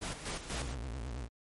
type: noise with tremolo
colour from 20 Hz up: pink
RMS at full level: -38 dBFS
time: 0.01-0.75 s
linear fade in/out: 20 ms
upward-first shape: square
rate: 4.1 Hz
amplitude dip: 60%
type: tone with vibrato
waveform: 35% pulse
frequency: 61.74 Hz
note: B1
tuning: in tune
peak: -36 dBFS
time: 0.5-1.29 s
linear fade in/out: 50 ms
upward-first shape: triangle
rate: 9.1 Hz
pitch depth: 270 cents each way
effects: MP3 48 kbps